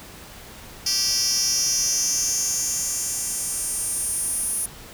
10% pulse tone with high-pass filter sweep, 390 Hz, G4, 9 cents flat, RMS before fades -24 dBFS, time 0.86-4.66 s, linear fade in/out 5 ms, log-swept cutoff 4900 to 10000 Hz, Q 4.9, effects pink hiss -42 dBFS RMS until 4.93 s

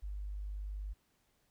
sine tone, 50.2 Hz, G1, 42 cents sharp, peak -38 dBFS, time 0.02-0.94 s, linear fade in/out 20 ms, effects pink hiss -75 dBFS RMS until 1.5 s

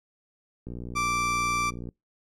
click train, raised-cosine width 3 ms, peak -25 dBFS, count 74, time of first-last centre 0.67-1.889 s, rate 59.9 Hz
30% pulse tone, 1172 Hz, D6, 4 cents flat, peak -22 dBFS, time 0.95-1.71 s, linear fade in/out 20 ms
effects noise-tail reverb RT60 0.2 s tail -26 dB re dry + low-pass 9000 Hz 12 dB/octave

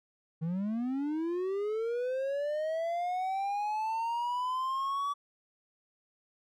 triangle linear sweep, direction up, 155.56 to 1148 Hz, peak -28 dBFS, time 0.41-5.14 s, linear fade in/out 20 ms, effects none

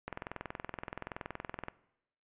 click train, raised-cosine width 0.5 ms, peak -23 dBFS, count 35, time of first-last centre 0.08-1.684 s, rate 21.2 Hz, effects noise-tail reverb RT60 0.8 s tail -19 dB re dry + resampled to 8000 Hz

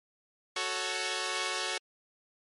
5% pulse chord, F# minor, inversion none, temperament equal, 370 / 440 / 554.4 Hz, F#4 / A4 / C#5, 0 / 0 / 0 cents, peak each -24 dBFS, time 0.56-1.78 s, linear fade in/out 5 ms, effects MP3 48 kbps

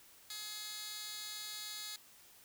15% pulse tone with high-pass filter, 422.7 Hz, G#4, 31 cents sharp, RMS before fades -45 dBFS, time 0.3-1.96 s, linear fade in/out 2 ms, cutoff 3600 Hz, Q 1.3, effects white hiss -61 dBFS RMS until 2.44 s

